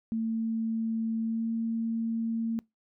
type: tone with pitch glide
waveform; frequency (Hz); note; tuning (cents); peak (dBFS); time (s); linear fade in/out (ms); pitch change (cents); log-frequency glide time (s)
sine; 224.8 to 227.3; A3 to A#3; +37 to -43; -27; 0.12-2.59; 0; +20; 1.21-1.5
effects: noise-tail reverb RT60 0.2 s tail -25 dB re dry